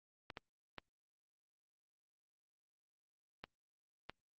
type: clicks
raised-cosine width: 0.3 ms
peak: -29 dBFS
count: 5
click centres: 0.302 / 0.372 / 0.783 / 3.44 / 4.096 s
effects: Opus 48 kbps